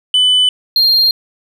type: tone pair in turn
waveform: sine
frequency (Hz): 3000 / 4207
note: F#7 / C8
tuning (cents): +23 / +9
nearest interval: tritone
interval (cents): 586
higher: second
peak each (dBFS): -5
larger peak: neither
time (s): 0.14-0.49 / 0.76-1.11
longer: neither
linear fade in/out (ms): 2
effects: tanh soft clip ceiling -7 dBFS